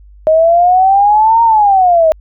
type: exponential two-way sweep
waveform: sine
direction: up then down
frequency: 622.3 to 932.3 to 622.3 Hz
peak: -5 dBFS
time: 0.27-2.12 s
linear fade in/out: 0 ms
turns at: 1.43 s
effects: added 50 Hz sine -36 dBFS peak until 2.2 s